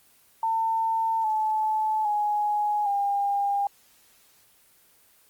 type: tone with pitch steps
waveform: sine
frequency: 900 / 866.8 / 834.9 / 804.1 Hz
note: A5 / A5 / G#5 / G5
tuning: +39 / -26 / +9 / +44 cents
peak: -22 dBFS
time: 0.43-3.67 s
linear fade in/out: 2 ms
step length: 810 ms
effects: white hiss -59 dBFS RMS until 5.29 s + Opus 24 kbps